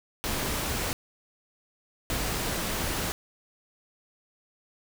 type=noise bursts at uneven times; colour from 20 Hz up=pink; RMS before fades=-30 dBFS; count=2; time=0.24-0.93 / 2.1-3.12 s; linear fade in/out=0 ms; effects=none